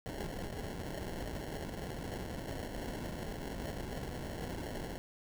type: noise with sample-and-hold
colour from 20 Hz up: pink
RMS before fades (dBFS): -41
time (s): 0.06-4.98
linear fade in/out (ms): 0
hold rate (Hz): 1225
effects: none

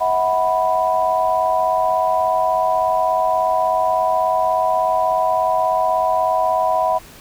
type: chord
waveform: sine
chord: E suspended second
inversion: none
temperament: equal with one note detuned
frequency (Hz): 643.5 / 740 / 987.8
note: E5 / F#5 / B5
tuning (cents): -42 / 0 / 0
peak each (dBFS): -19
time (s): 0-6.99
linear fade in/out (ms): 20
effects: pink hiss -42 dBFS RMS until 7.2 s

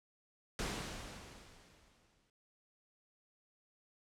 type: noise with exponential decay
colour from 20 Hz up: pink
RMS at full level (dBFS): -37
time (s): 0.59-2.3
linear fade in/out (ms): 1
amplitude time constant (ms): 370
effects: low-pass 8000 Hz 12 dB/octave

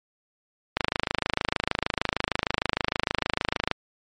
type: click train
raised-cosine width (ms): 0.3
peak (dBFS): -6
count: 79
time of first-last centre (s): 0.77-3.713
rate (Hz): 26.5
effects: MP3 48 kbps

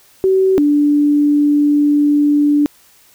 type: tone pair in turn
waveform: sine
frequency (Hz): 380.3 / 292.4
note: F#4 / D4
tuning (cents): +48 / -7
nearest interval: perfect fourth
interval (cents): 455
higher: first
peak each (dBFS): -9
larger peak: neither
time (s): 0.24-0.58 / 0.58-2.66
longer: second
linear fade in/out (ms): 0
effects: white hiss -49 dBFS RMS until 3.14 s

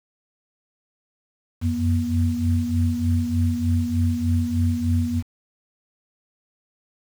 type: tone cluster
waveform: sine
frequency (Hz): 88.5 / 91.8 / 240.4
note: F2 / F#2 / B3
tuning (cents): +23 / -13 / -46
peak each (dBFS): -23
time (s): 1.61-5.23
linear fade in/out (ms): 50
effects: 7-bit

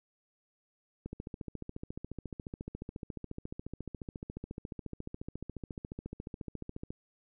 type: click train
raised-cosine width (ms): 3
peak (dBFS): -27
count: 84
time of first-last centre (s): 1.06-6.905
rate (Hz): 14.2
effects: none

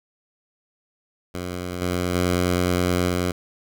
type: tone with level steps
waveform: 10% pulse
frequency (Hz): 89.5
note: F2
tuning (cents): +43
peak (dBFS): -20 / -14 / -11 / -13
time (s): 1.34-3.32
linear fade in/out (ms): 10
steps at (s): 1.81 / 2.15 / 3.09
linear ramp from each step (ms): 5
effects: none

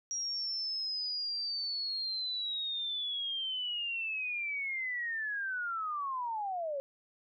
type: linear sweep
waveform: sine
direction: down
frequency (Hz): 5690 to 537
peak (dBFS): -33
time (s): 0.11-6.8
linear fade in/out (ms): 0
effects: none

